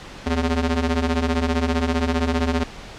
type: ring-modulated tone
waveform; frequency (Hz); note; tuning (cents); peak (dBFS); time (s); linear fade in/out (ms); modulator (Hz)
sawtooth; 164.2; E3; -6; -12; 0.26-2.64; 10; 89.7
effects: pink hiss -38 dBFS RMS until 2.98 s + low-pass 5000 Hz 12 dB/octave